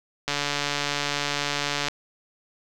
click train, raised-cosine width 0.2 ms, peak -8 dBFS, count 232, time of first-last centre 0.28-1.884 s, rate 144 Hz, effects none

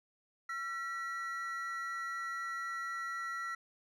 triangle tone pair together, 1352 / 1932.2 Hz, E6 / B6, +43 / -38 cents, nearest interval tritone, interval 619 cents, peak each -37 / -39 dBFS, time 0.49-3.55 s, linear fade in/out 5 ms, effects none

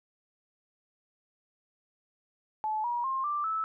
sine tone with pitch steps, 863 / 957.6 / 1062.5 / 1178.9 / 1308.1 Hz, A5 / A#5 / C6 / D6 / E6, -34 / +46 / +26 / +6 / -14 cents, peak -28 dBFS, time 2.64-3.64 s, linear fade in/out 0 ms, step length 200 ms, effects none

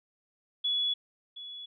sine tone with echo, 3397 Hz, G#7, 38 cents sharp, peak -26 dBFS, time 0.64-0.94 s, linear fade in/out 10 ms, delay 720 ms, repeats 1, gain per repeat -14 dB, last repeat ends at 1.66 s, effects none

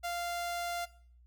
sawtooth tone, 695 Hz, F5, 9 cents flat, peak -30 dBFS, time 0.03-0.86 s, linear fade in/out 20 ms, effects noise-tail reverb RT60 0.5 s tail -18 dB re dry + added 60 Hz sine -57 dBFS peak until 1.26 s

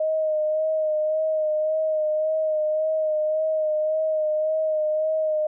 sine tone with vibrato, 622 Hz, D#5, 1 cent flat, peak -20 dBFS, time 0-5.47 s, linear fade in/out 5 ms, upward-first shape sine, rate 1.8 Hz, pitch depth 25 cents each way, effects none

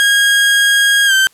30% pulse tone with pitch glide, 1634 to 1554.8 Hz, G#6 to G6, -29 to -15 cents, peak -6 dBFS, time 0-1.27 s, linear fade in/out 0 ms, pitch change -86 cents, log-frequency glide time 1.06-1.13 s, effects white hiss -51 dBFS RMS until 1.33 s + low-pass 12000 Hz 12 dB/octave

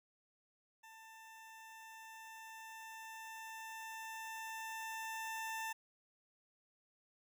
20% pulse tone with level ramp, 891 Hz, A5, 22 cents sharp, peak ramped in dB -51 to -35 dBFS, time 0.83-5.73 s, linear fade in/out 10 ms, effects none

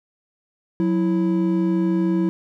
triangle tone pair together, 183.02 / 329.6 Hz, F#3 / E4, -19 / 0 cents, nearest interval minor seventh, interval 1019 cents, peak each -18 dBFS, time 0.8-2.29 s, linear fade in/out 0 ms, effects none

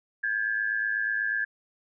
sine tone pair together, 1600 / 1708.2 Hz, G6 / G#6, +35 / +48 cents, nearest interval minor second, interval 113 cents, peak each -28 dBFS, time 0.23-1.45 s, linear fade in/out 10 ms, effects none

